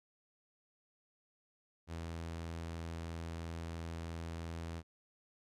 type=tone; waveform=sawtooth; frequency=83 Hz; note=E2; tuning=12 cents sharp; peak=-37 dBFS; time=1.87-4.83 s; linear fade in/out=50 ms; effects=low-pass 9000 Hz 12 dB/octave